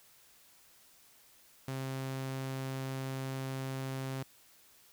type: tone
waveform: sawtooth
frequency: 133.1 Hz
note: C3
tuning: 30 cents sharp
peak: -32 dBFS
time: 1.68-4.23 s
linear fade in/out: 2 ms
effects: white hiss -62 dBFS RMS until 4.92 s